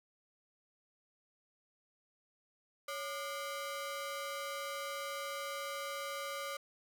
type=ring-modulated tone; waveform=sawtooth; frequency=880 Hz; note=A5; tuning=in tune; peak=-32 dBFS; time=2.88-6.57 s; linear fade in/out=5 ms; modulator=323 Hz; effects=none